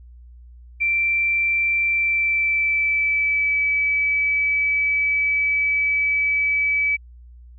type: tone with pitch glide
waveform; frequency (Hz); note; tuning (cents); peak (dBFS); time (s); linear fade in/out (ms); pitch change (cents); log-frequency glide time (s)
sine; 2349 to 2294; D7 to D7; 0 to -41; -17; 0.8-6.97; 20; -41; 1.88-3.6
effects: added 60 Hz sine -41 dBFS peak until 7.58 s